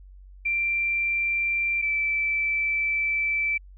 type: tone pair in turn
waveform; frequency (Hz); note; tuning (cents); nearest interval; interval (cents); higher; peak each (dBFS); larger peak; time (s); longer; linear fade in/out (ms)
sine; 2360 / 2323; D7 / D7; +8 / -20; unison; 28; first; -22; neither; 0.45-1.82 / 1.82-3.58; second; 10
effects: added 47 Hz sine -44 dBFS peak until 3.77 s